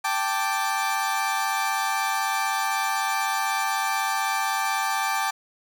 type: chord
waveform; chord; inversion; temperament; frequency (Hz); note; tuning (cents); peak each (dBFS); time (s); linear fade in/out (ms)
30% pulse; G suspended second; none; equal; 784 / 880 / 1174.7; G5 / A5 / D6; 0 / 0 / 0; -25; 0.04-5.31; 10
effects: none